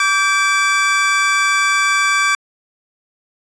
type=tone cluster; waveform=square; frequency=1153 / 1577 / 2321 Hz; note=D6 / G6 / D7; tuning=-32 / +10 / -21 cents; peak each=-18 dBFS; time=0-2.35 s; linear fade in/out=2 ms; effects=resampled to 22050 Hz